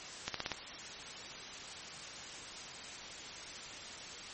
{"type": "accelerating click train", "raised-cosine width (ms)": 0.2, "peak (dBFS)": -17, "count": 5, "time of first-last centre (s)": [0.28, 0.517], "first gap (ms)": 63, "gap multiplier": 0.96, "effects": ["white hiss -46 dBFS RMS until 4.33 s", "MP3 32 kbps"]}